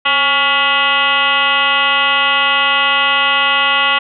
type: tone with frequency modulation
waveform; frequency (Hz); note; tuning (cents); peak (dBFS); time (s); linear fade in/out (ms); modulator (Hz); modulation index
sine; 1988; B6; +11; -10; 0.05-3.99; 10; 289; 4
effects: none